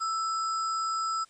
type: tone with sample-and-hold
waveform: sine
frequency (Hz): 1321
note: E6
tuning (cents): +3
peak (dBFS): -27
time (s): 0-1.25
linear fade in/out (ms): 20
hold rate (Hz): 6300
effects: white hiss -61 dBFS RMS until 1.29 s + resampled to 22050 Hz